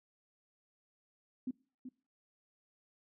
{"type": "tone with echo", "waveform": "sine", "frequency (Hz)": 255.2, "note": "C4", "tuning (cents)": -43, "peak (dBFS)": -34, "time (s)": [1.47, 1.51], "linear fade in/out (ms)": 5, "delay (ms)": 380, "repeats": 1, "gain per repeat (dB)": -9, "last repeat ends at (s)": 1.89, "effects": ["noise-tail reverb RT60 0.4 s tail -23 dB re dry"]}